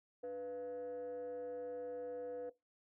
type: tone with frequency modulation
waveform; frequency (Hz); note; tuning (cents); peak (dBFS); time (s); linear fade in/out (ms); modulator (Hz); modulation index
sine; 493.9; B4; 0; -39; 0.23-2.5; 10; 202; 0.44
effects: noise-tail reverb RT60 0.2 s tail -18 dB re dry + tanh soft clip ceiling -39 dBFS